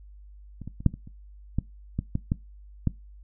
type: clicks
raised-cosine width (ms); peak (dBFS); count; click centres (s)
5; -25 / -23 / -26 / -6 / -25 / -30 / -12 / -14 / -13 / -11 / -10; 11; 0.617 / 0.676 / 0.805 / 0.863 / 0.94 / 1.074 / 1.586 / 1.99 / 2.154 / 2.319 / 2.873
effects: noise-tail reverb RT60 0.2 s tail -20 dB re dry + added 50 Hz sine -45 dBFS peak until 3.23 s